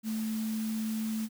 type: tone in noise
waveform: sine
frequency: 220 Hz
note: A3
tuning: in tune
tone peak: -30 dBFS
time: 0.03-1.29 s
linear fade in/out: 50 ms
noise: white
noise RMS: -45 dBFS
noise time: 0.03-1.29 s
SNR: +12 dB
effects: none

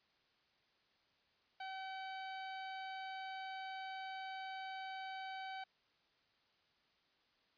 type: tone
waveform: sawtooth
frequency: 764 Hz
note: G5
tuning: 45 cents flat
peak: -40 dBFS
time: 1.6-5.64 s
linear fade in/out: 5 ms
effects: white hiss -75 dBFS RMS until 7.57 s + resampled to 11025 Hz

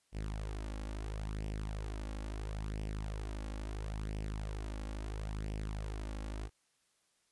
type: tone with flanger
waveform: sawtooth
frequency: 52.5 Hz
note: G#1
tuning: 19 cents sharp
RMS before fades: -40 dBFS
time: 0.12-6.5 s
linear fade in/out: 50 ms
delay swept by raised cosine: 0.36 to 3.66 ms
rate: 0.74 Hz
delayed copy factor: +0.6
effects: white hiss -75 dBFS RMS until 7.31 s + resampled to 24000 Hz

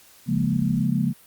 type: chord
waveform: sine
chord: Bb minor seventh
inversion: first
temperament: equal with one note detuned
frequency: 138.59 / 174.61 / 207.7 / 234.6 Hz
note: Db3 / F3 / Ab3 / Bb3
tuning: 0 / 0 / 0 / +11 cents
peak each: -25 dBFS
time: 0.26-1.14 s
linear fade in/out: 50 ms
effects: white hiss -52 dBFS RMS until 1.26 s + Opus 48 kbps

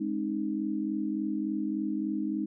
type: chord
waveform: sine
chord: Ab major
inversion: none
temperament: equal with one note detuned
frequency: 207.7 / 267.6 / 311.1 Hz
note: Ab3 / C4 / Eb4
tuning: 0 / +39 / 0 cents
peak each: -33 / -35 / -31 dBFS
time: 0-2.46 s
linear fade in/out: 10 ms
effects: none

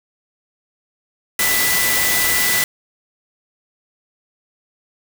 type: tone in noise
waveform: sine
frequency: 1985 Hz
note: B6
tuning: 8 cents sharp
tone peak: -20 dBFS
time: 1.39-2.64 s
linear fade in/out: 2 ms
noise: white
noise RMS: -18 dBFS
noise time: 1.39-2.64 s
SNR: -5 dB
effects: none

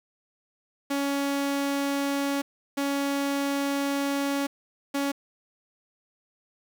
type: tone bursts at uneven times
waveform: sawtooth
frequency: 280 Hz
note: C#4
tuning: 18 cents sharp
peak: -21 dBFS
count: 3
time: 0.9-2.42 / 2.77-4.47 / 4.94-5.12 s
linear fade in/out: 10 ms
effects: 8-bit

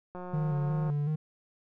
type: click train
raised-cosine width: 1 ms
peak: -28 dBFS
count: 136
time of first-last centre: 0.15-0.9 s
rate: 180 Hz
type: tone with vibrato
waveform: triangle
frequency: 150 Hz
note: D3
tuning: 37 cents sharp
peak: -25 dBFS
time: 0.33-1.16 s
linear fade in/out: 10 ms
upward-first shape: square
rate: 2.7 Hz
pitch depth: 48 cents each way
effects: none

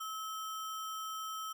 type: tone with sample-and-hold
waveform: sine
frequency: 1294 Hz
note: E6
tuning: 32 cents flat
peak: -38 dBFS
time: 0-1.53 s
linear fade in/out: 10 ms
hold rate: 4410 Hz
effects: none

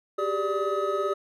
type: tone cluster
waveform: triangle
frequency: 387 / 405.2 / 587 / 1269 Hz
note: G4 / G#4 / D5 / D#6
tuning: -22 / -43 / -1 / +34 cents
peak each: -28 dBFS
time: 0.18-1.14 s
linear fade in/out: 10 ms
effects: none

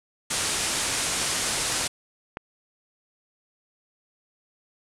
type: low-pass noise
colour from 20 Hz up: white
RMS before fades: -27 dBFS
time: 0.3-1.88 s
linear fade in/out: 10 ms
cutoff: 10000 Hz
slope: 48 dB/octave
type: clicks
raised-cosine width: 0.5 ms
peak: -17 dBFS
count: 3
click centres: 1.216 / 1.812 / 2.371 s
effects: none

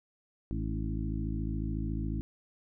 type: harmonic tone with a mistuned harmonic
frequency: 54 Hz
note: A1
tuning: 32 cents flat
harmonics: 1 / 2 / 3 / 4 / 5 / 6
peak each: -34 / -37 / -39 / -40 / -41 / -42 dBFS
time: 0.51-2.21 s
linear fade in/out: 0 ms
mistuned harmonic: 5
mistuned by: +40 cents
effects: none

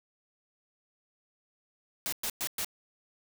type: noise bursts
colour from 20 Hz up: white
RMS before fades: -33 dBFS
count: 4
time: 2.06-2.646 s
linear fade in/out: 0 ms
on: 64 ms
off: 110 ms
effects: none

